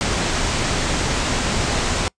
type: low-pass noise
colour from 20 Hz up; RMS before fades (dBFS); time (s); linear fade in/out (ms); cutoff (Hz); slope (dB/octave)
pink; -21; 0.01-2.08; 0; 8500; 48
effects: noise-tail reverb RT60 0.1 s tail -25 dB re dry + resampled to 22050 Hz